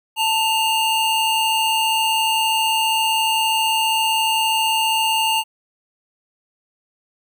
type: tone pair together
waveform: square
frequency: 889 / 2822 Hz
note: A5 / F7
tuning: +18 / +17 cents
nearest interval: octave + minor sixth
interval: 1999 cents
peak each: -20 dBFS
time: 0.16-5.44 s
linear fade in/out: 50 ms
effects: none